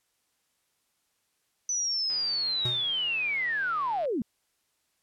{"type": "linear sweep", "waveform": "sine", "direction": "down", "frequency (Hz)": [6020, 196], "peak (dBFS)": -26, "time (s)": [1.69, 4.22], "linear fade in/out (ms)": 2}
{"type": "click train", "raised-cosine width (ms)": 0.3, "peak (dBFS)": -32, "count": 298, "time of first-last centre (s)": [2.1, 4.054], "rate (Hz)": 152}
{"type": "tone with exponential decay", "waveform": "square", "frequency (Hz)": 123.3, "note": "B2", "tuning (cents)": -2, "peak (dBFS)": -29, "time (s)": [2.65, 2.92], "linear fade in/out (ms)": 5, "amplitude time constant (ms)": 57}
{"effects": ["white hiss -74 dBFS RMS until 5.02 s", "low-pass 12000 Hz 12 dB/octave"]}